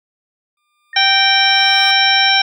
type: tone with exponential growth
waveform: 20% pulse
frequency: 1200 Hz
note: D6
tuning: 37 cents sharp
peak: -22 dBFS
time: 0.57-1.91 s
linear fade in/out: 2 ms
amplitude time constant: 290 ms
type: tone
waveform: sine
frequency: 1847 Hz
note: A#6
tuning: 16 cents flat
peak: -26 dBFS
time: 0.93-2.29 s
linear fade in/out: 2 ms
type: harmonic tone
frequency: 781 Hz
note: G5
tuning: 7 cents flat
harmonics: 1 / 2 / 3 / 4 / 5 / 7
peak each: -17 / -17 / -17 / -17 / -17 / -17 dBFS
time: 0.96-2.42 s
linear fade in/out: 5 ms
effects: none